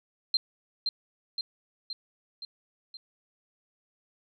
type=tone with echo; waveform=sine; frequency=4163 Hz; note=C8; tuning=10 cents flat; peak=-21 dBFS; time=0.34-0.37 s; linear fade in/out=2 ms; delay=520 ms; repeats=5; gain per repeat=-4 dB; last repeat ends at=2.97 s; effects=none